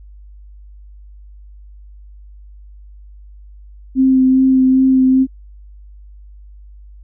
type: tone with vibrato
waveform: sine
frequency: 261.6 Hz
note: C4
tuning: in tune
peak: -8 dBFS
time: 3.95-5.27 s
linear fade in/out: 50 ms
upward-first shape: sine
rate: 2.5 Hz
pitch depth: 14 cents each way
effects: added 50 Hz sine -36 dBFS peak until 7.03 s